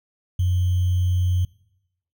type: tone with sample-and-hold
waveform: sine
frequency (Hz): 90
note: F#2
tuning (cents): -47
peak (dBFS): -17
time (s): 0.39-1.45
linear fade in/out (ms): 5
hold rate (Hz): 3150
effects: noise-tail reverb RT60 0.9 s tail -23 dB re dry